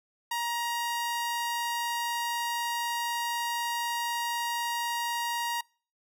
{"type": "tone", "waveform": "sawtooth", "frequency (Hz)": 944, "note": "A#5", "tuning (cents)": 22, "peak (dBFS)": -25, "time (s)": [0.31, 5.61], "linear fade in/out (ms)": 5, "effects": ["noise-tail reverb RT60 0.4 s tail -26 dB re dry"]}